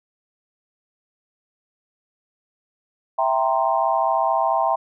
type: chord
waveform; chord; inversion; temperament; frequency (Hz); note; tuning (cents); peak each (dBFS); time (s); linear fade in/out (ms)
sine; C dominant seventh; first; equal; 659.3 / 784 / 932.3 / 1046.5; E5 / G5 / Bb5 / C6; 0 / 0 / 0 / 0; -22 / -22 / -23 / -24; 3.18-4.76; 10
effects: none